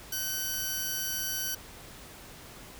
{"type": "tone pair together", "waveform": "10% pulse", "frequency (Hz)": [1527, 5765], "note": ["G6", "F#8"], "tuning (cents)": [-46, -46], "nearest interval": "octave + major seventh", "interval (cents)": 2300, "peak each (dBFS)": -27, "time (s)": [0.12, 1.55], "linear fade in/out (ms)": 5, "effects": ["pink hiss -48 dBFS RMS until 2.79 s"]}